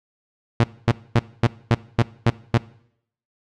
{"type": "tone bursts", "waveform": "sawtooth", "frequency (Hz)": 116.54, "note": "A#2", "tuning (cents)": 0, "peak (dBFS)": -9, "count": 8, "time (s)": [0.6, 2.576], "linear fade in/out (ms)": 0, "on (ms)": 37, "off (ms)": 240, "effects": ["noise-tail reverb RT60 0.7 s tail -21 dB re dry", "low-pass 4000 Hz 12 dB/octave"]}